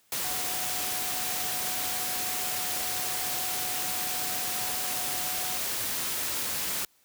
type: tone in noise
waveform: sine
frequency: 736 Hz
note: F#5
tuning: 9 cents flat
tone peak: -40 dBFS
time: 0.24-5.58 s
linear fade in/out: 2 ms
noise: white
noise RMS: -31 dBFS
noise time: 0.12-6.85 s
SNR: -12 dB
effects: white hiss -65 dBFS RMS until 7.04 s + high-pass 60 Hz 12 dB/octave